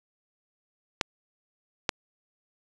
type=clicks; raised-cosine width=0.2 ms; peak=-6 dBFS; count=2; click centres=1.012 / 1.892 s; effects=resampled to 22050 Hz